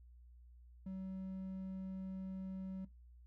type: tone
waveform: triangle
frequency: 189.4 Hz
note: F#3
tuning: 41 cents sharp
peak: -40 dBFS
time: 0.86-2.85 s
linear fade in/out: 5 ms
effects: noise-tail reverb RT60 0.2 s tail -19 dB re dry + added 60 Hz sine -57 dBFS peak until 3.26 s